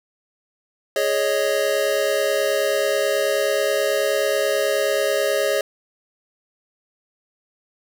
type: chord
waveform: square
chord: Ab suspended fourth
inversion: none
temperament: just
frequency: 415.3 / 553.7 / 623 Hz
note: Ab4 / Db5 / Eb5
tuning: 0 / -2 / +2 cents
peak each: -25 / -22 / -24 dBFS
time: 0.96-5.61 s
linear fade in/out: 2 ms
effects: none